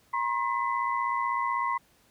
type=tone cluster; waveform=sine; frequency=955 / 1071 / 2011 Hz; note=A#5 / C6 / B6; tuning=+42 / +40 / +31 cents; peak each=-30 / -28 / -35 dBFS; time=0.13-1.78 s; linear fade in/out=10 ms; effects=pink hiss -63 dBFS RMS until 2.1 s + high-pass 60 Hz 12 dB/octave